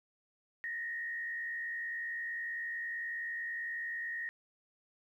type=tone with frequency modulation; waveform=sine; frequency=1864.7 Hz; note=A#6; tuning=in tune; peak=-36 dBFS; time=0.64-4.29 s; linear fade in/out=0 ms; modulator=70.9 Hz; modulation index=0.73; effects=12-bit